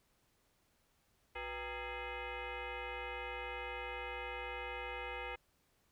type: tone with frequency modulation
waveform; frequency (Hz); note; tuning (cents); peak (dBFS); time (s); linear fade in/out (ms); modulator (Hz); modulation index
sine; 799; G5; +33; -40; 1.35-5.36; 10; 430; 4.4
effects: pink hiss -75 dBFS RMS until 5.91 s